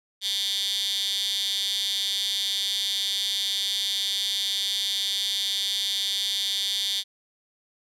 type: tone with high-pass filter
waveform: 15% pulse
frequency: 198 Hz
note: G3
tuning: 18 cents sharp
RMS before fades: -27 dBFS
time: 0.21-7.04 s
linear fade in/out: 50 ms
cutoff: 3700 Hz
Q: 8.3
effects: resampled to 32000 Hz

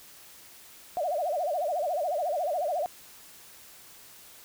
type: tone with vibrato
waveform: sine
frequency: 652 Hz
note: E5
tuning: 19 cents flat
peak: -26 dBFS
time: 0.97-2.86 s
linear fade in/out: 0 ms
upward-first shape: sine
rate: 14 Hz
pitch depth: 220 cents each way
effects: white hiss -51 dBFS RMS until 4.44 s

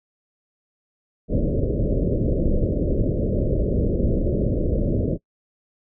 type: low-pass noise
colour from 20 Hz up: pink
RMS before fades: -21 dBFS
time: 1.28-5.18 s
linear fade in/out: 50 ms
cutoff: 600 Hz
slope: 96 dB/octave
effects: noise-tail reverb RT60 0.1 s tail -23 dB re dry

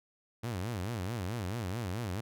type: tone with vibrato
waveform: sawtooth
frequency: 103.83 Hz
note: G#2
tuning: in tune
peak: -30 dBFS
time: 0.43-2.21 s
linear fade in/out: 10 ms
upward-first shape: sine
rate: 4.6 Hz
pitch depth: 280 cents each way
effects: none

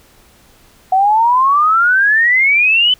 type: exponential sweep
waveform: sine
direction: up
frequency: 740 to 3056 Hz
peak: -8 dBFS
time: 0.92-2.94 s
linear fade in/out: 5 ms
effects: pink hiss -48 dBFS RMS until 2.99 s

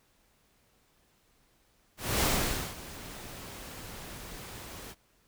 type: noise with ADSR envelope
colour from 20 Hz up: pink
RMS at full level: -26 dBFS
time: 1.97-4.95 s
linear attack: 250 ms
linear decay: 520 ms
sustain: -18 dB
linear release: 44 ms
effects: pink hiss -68 dBFS RMS until 5.27 s

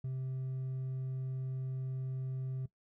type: tone with hard clipping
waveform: sine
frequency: 130.81 Hz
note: C3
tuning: in tune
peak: -36 dBFS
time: 0.04-2.66 s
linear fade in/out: 5 ms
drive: 2 dB
effects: noise-tail reverb RT60 0.1 s tail -18 dB re dry

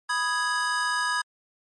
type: chord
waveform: square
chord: G# minor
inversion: first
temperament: equal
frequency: 987.8 / 1244.5 / 1661.2 Hz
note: B5 / D#6 / G#6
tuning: 0 / 0 / 0 cents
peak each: -30 / -31 / -27 dBFS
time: 0.09-1.22 s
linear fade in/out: 10 ms
effects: MP3 48 kbps

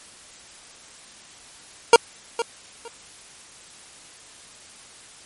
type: tone with echo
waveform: 25% pulse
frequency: 466.2 Hz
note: A#4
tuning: in tune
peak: -3 dBFS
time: 1.93-1.96 s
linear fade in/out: 2 ms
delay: 460 ms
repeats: 2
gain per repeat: -14 dB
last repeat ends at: 2.88 s
effects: white hiss -46 dBFS RMS until 5.25 s + MP3 48 kbps

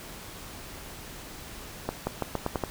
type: accelerating click train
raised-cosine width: 1 ms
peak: -13 dBFS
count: 7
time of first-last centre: 1.89-2.637 s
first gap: 180 ms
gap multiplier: 0.85
effects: pink hiss -43 dBFS RMS until 2.7 s

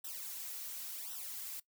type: noise with flanger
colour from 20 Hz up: blue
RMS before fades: -44 dBFS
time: 0.04-1.6 s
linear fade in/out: 5 ms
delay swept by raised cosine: 0.44 to 3.94 ms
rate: 0.92 Hz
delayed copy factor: -1
effects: noise-tail reverb RT60 0.1 s tail -19 dB re dry

